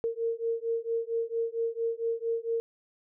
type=beating tone pair; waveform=sine; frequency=457.3 / 461.7 Hz; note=A#4 / A#4; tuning=-33 / -17 cents; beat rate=4.4 Hz; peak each=-31 dBFS; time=0.04-2.6 s; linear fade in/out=0 ms; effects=none